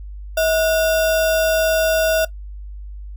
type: tone with sample-and-hold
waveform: sine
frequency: 642 Hz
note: E5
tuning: 46 cents flat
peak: -14 dBFS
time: 0.37-2.25 s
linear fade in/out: 5 ms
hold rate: 2100 Hz
effects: noise-tail reverb RT60 0.1 s tail -18 dB re dry + added 50 Hz sine -30 dBFS peak until 3.16 s